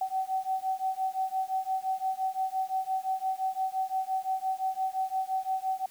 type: beating tone pair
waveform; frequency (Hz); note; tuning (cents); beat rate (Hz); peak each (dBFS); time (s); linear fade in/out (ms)
sine; 757 / 762.8; F#5 / G5; +39 / -47; 5.8; -31; 0.01-5.86; 5
effects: white hiss -56 dBFS RMS until 5.9 s